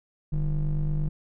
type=ring-modulated tone; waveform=triangle; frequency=87.31 Hz; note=F2; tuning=in tune; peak=-18 dBFS; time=0.32-1.09 s; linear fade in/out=10 ms; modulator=62.9 Hz; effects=none